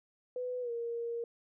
sine tone with pitch glide, 498.7 to 468 Hz, B4 to A#4, +17 to +7 cents, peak -34 dBFS, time 0.36-1.24 s, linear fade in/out 2 ms, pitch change -110 cents, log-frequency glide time 0.61-0.71 s, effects none

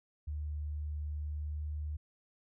sine tone with pitch glide, 74.8 to 75.32 Hz, D2 to D2, +32 to +44 cents, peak -35 dBFS, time 0.27-1.97 s, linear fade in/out 10 ms, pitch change +12 cents, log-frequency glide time 1.02-1.66 s, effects none

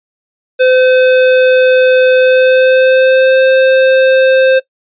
square tone with pitch glide, 512 to 524.6 Hz, C5 to C5, -38 to +4 cents, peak -6 dBFS, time 0.59-4.6 s, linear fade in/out 20 ms, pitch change +42 cents, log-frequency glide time 2.16-3.42 s, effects noise-tail reverb RT60 0.1 s tail -19 dB re dry + resampled to 8000 Hz

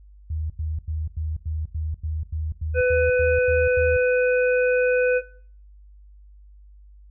sine tone bursts, 78.2 Hz, D#2, 9 cents sharp, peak -24 dBFS, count 13, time 0.3-3.968 s, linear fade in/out 5 ms, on 200 ms, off 89 ms
harmonic tone, 500 Hz, B4, 21 cents sharp, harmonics 1 / 3 / 5, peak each -17 / -24 / -30 dBFS, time 2.74-5.22 s, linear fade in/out 50 ms
effects noise-tail reverb RT60 0.5 s tail -19 dB re dry + added 50 Hz sine -45 dBFS peak until 7.1 s

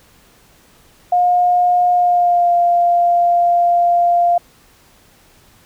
sine tone with pitch glide, 714 to 696.5 Hz, F5 to F5, +38 to -5 cents, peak -10 dBFS, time 1.12-4.38 s, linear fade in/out 5 ms, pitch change -43 cents, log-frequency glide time 1.92-2.53 s, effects pink hiss -50 dBFS RMS until 5.65 s

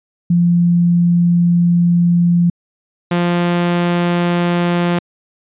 sine / sawtooth tone pair in turn, 173.1 / 174.2 Hz, F3 / F3, -15 / -4 cents, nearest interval unison, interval 11 cents, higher second, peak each -9 dBFS, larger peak neither, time 0.3-2.5 / 3.11-4.99 s, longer first, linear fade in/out 5 ms, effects resampled to 8000 Hz

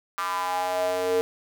square tone with high-pass filter sweep, 91.4 Hz, F#2, 21 cents flat, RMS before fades -26 dBFS, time 0.18-1.21 s, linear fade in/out 0 ms, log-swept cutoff 1200 to 440 Hz, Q 5.8, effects none

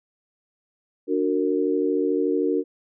sine chord, D augmented, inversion none, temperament just, 293.7 / 367.1 / 458.9 Hz, D4 / F#4 / A#4, 0 / -14 / -27 cents, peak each -24 dBFS, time 1.07-2.64 s, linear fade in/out 50 ms, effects none

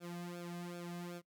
sawtooth tone with flanger, 174.2 Hz, F3, 4 cents flat, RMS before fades -45 dBFS, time 0-1.22 s, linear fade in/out 50 ms, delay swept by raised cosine 1 to 2.2 ms, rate 2.6 Hz, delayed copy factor -1, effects noise-tail reverb RT60 0.1 s tail -23 dB re dry

